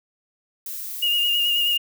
violet noise, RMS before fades -32 dBFS, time 0.66-1.77 s, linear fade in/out 2 ms
sine tone with vibrato, 2847 Hz, F7, 33 cents sharp, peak -18 dBFS, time 1.02-1.78 s, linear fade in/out 10 ms, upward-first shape sine, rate 9.3 Hz, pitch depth 29 cents each way
effects none

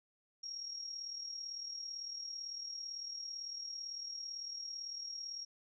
sine tone with amplitude modulation, 5588 Hz, F8, in tune, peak -39 dBFS, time 0.43-5.45 s, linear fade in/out 10 ms, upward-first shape sine, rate 37.9 Hz, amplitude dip 55%, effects none

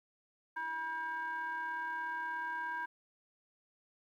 triangle ring-modulated tone, 315.4 Hz, D#4, 24 cents sharp, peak -31 dBFS, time 0.56-2.86 s, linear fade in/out 10 ms, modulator 1280 Hz, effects 12-bit

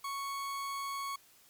40% pulse tone, 1108.7 Hz, C#6, in tune, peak -35 dBFS, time 0.04-1.16 s, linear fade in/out 5 ms, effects white hiss -62 dBFS RMS until 1.49 s + MP3 96 kbps

